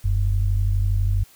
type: tone pair together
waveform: sine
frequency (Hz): 43.64 / 95.9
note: F1 / G2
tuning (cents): -1 / -37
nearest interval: octave + major second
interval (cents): 1364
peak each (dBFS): -20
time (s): 0.04-1.24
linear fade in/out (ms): 10
effects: white hiss -52 dBFS RMS until 1.35 s